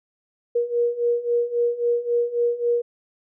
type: beating tone pair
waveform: sine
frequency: 474.1 / 477.8 Hz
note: A#4 / A#4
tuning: +29 / +43 cents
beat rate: 3.7 Hz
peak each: -24 / -21 dBFS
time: 0.55-2.82 s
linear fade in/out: 10 ms
effects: none